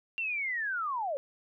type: linear sweep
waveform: sine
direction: down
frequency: 2761 to 523.3 Hz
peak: -30 dBFS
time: 0.18-1.17 s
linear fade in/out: 0 ms
effects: none